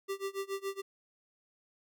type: tone with tremolo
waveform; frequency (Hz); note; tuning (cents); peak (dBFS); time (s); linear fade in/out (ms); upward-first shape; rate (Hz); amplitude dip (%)
square; 392; G4; 0; -33; 0.08-0.82; 20; sine; 7.1; 95
effects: none